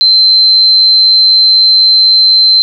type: tone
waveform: sine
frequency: 4098 Hz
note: C8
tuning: 37 cents flat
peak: -3 dBFS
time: 0.01-2.62 s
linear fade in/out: 0 ms
effects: none